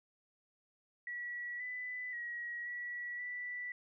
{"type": "tone with pitch steps", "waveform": "sine", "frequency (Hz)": [1935, 1995, 1906, 1938, 1968], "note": ["B6", "B6", "A#6", "B6", "B6"], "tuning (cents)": [-36, 17, 38, -33, -7], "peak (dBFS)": -39, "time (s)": [1.07, 3.72], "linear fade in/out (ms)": 2, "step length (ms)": 530, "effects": []}